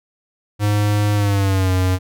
square tone with pitch glide, 103.83 to 92.5 Hz, G#2 to F#2, 0 to 0 cents, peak -15 dBFS, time 0.59-1.99 s, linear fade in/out 50 ms, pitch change -200 cents, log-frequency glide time 1.15-1.72 s, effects none

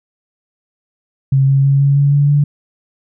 sine tone with pitch steps, 135.3 / 136.87 / 138.46 / 140.07 / 141.7 / 143.35 / 145.01 Hz, C#3 / C#3 / C#3 / C#3 / C#3 / D3 / D3, -42 / -22 / -2 / +18 / +38 / -42 / -22 cents, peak -8 dBFS, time 1.32-2.44 s, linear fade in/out 5 ms, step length 160 ms, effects none

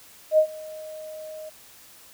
sine tone with ADSR envelope, 622.3 Hz, D#5, in tune, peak -12 dBFS, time 0.31-1.5 s, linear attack 70 ms, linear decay 84 ms, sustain -23 dB, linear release 15 ms, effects white hiss -50 dBFS RMS until 2.13 s

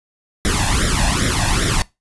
pink noise with flanger, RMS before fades -17 dBFS, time 0.45-1.82 s, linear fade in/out 0 ms, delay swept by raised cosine 0.54 to 1.18 ms, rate 2.5 Hz, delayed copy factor +0.8, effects noise-tail reverb RT60 0.2 s tail -21 dB re dry + resampled to 24000 Hz

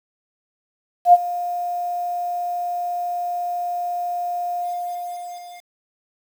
sine tone with ADSR envelope, 706 Hz, F5, 19 cents sharp, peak -4 dBFS, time 1.05-5.71 s, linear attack 82 ms, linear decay 35 ms, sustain -18 dB, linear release 1100 ms, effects 7-bit

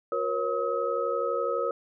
sine tone cluster, 361.7 / 474.2 / 546 / 1275 Hz, F#4 / A#4 / C#5 / D#6, -39 / +30 / -26 / +42 cents, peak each -36 / -29 / -30 / -31 dBFS, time 0.12-1.71 s, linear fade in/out 2 ms, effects none

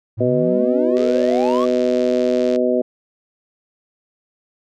triangle exponential sweep, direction up, 106.2 to 1174.7 Hz, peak -20 dBFS, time 0.17-1.66 s, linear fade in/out 20 ms
harmonic tone, 124.8 Hz, B2, 19 cents sharp, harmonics 2 / 3 / 4 / 5, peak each -20 / -20 / -20 / -20 dBFS, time 0.2-2.82 s, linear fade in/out 10 ms
click train, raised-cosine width 0.2 ms, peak -16 dBFS, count 136, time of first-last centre 0.97-2.56 s, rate 84.9 Hz
effects none

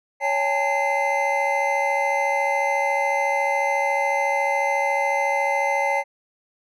triangle tone cluster, 559 / 812 / 886 / 2068 Hz, C#5 / G#5 / A5 / C7, +14 / -39 / +12 / -21 cents, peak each -23 dBFS, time 0.2-6.04 s, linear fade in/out 50 ms, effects none

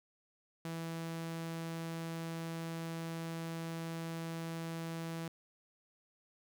sawtooth tone, 164.81 Hz, E3, in tune, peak -35 dBFS, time 0.65-5.28 s, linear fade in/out 2 ms, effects none

